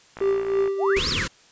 click train, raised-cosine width 0.5 ms, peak -21 dBFS, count 30, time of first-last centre 0.17-0.676 s, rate 57.3 Hz
triangle tone with tremolo, 392 Hz, G4, in tune, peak -15 dBFS, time 0.21-0.99 s, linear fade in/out 2 ms, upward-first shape triangle, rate 3.2 Hz, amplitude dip 65%
sine exponential two-way sweep, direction up then down, 556 to 5580 to 1143 Hz, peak -24 dBFS, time 0.78-1.27 s, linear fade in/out 50 ms, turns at 1.09 s
pink band-stop noise, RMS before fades -27 dBFS, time 0.96-1.28 s, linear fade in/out 10 ms, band 540 to 990 Hz, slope 96 dB/octave
effects white hiss -54 dBFS RMS until 1.51 s + resampled to 16000 Hz

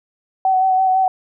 sine tone with vibrato, 755 Hz, F#5, 35 cents sharp, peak -12 dBFS, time 0.45-1.08 s, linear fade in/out 2 ms, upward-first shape sine, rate 6 Hz, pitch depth 22 cents each way, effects none

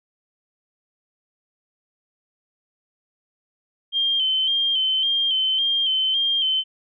sine tone with vibrato, 3136 Hz, G7, in tune, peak -18 dBFS, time 3.92-6.64 s, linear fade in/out 50 ms, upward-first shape square, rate 1.8 Hz, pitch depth 37 cents each way, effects none

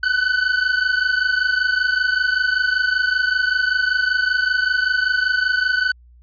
45% pulse tone pair together, 1490.8 / 1516 Hz, F#6 / F#6, +13 / +42 cents, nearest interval unison, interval 29 cents, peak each -19 dBFS, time 0.03-5.92 s, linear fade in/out 5 ms, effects added 60 Hz sine -45 dBFS peak until 6.22 s + resampled to 11025 Hz

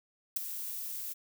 violet noise with ADSR envelope, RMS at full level -27 dBFS, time 0.36-1.14 s, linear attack 8 ms, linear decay 8 ms, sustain -12 dB, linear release 22 ms, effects none

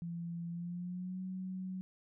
sine tone with pitch glide, 170 to 186.46 Hz, F3 to F#3, -46 to +14 cents, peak -38 dBFS, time 0.02-1.81 s, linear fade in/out 0 ms, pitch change +160 cents, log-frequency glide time 0.5-1.21 s, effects none

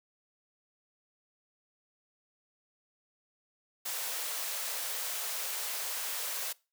white high-pass noise, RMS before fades -36 dBFS, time 3.85-6.53 s, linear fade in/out 10 ms, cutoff 450 Hz, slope 48 dB/octave, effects noise-tail reverb RT60 0.3 s tail -23 dB re dry

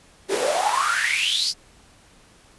pink noise with high-pass filter sweep, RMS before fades -22 dBFS, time 0.28-1.54 s, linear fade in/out 50 ms, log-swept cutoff 370 to 5200 Hz, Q 9.8, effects pink hiss -53 dBFS RMS until 2.58 s + resampled to 24000 Hz

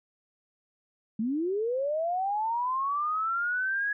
sine linear sweep, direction up, 207.7 to 1681 Hz, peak -26 dBFS, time 1.19-3.93 s, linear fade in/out 5 ms, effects none

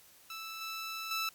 15% pulse tone with level steps, 1318.5 Hz, E6, in tune, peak -35 / -32 / -26 dBFS, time 0.3-1.29 s, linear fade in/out 2 ms, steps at 0.61 / 1.11 s, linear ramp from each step 2 ms, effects white hiss -60 dBFS RMS until 1.34 s + Opus 48 kbps

